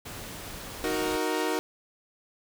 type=noise; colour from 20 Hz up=pink; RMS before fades=-40 dBFS; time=0.05-1.17 s; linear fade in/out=10 ms
type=chord; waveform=sawtooth; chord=D# minor; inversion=none; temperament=equal; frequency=311.1 / 370 / 466.2 Hz; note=D#4 / F#4 / A#4; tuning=0 / 0 / 0 cents; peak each=-27 dBFS; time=0.84-1.59 s; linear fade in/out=0 ms
effects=none